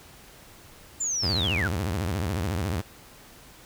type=linear sweep; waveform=sine; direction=down; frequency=7290 to 1318.5 Hz; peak=-25 dBFS; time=1-1.68 s; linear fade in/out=10 ms
type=tone with vibrato; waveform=sawtooth; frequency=91.2 Hz; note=F#2; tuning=24 cents flat; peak=-22 dBFS; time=1.22-2.82 s; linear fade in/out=20 ms; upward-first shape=sine; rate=14 Hz; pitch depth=290 cents each way
effects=pink hiss -50 dBFS RMS until 3.65 s